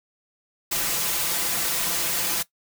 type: noise with comb filter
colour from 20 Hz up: white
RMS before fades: -25 dBFS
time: 0.71-2.43 s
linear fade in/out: 10 ms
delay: 5.9 ms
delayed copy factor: +1
effects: noise-tail reverb RT60 0.1 s tail -18 dB re dry